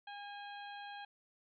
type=harmonic tone with a mistuned harmonic; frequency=813 Hz; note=G#5; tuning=37 cents flat; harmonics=1 / 2 / 3 / 4 / 5; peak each=-47 / -51 / -57 / -55 / -60 dBFS; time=0.07-1.05 s; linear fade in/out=5 ms; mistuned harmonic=3; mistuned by=+48 cents; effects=none